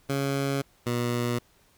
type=tone pair in turn; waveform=15% pulse; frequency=138.5 / 120.52 Hz; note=C#3 / B2; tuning=-1 / -42 cents; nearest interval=major second; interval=241 cents; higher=first; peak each=-19 dBFS; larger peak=neither; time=0.09-0.62 / 0.86-1.39 s; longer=neither; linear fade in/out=10 ms; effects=pink hiss -62 dBFS RMS until 1.77 s